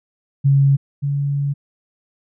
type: tone pair in turn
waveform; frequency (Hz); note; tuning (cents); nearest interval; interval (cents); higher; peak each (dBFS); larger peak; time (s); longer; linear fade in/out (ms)
sine; 138.59 / 141.58; C#3 / C#3; 0 / +37; unison; 37; second; -10 / -17; first; 0.44-0.77 / 1.02-1.54; second; 20
effects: none